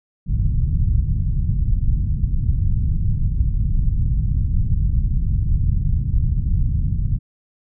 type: low-pass noise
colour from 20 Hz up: pink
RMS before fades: -18 dBFS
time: 0.26-7.19 s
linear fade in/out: 20 ms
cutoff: 140 Hz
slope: 24 dB/octave
effects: none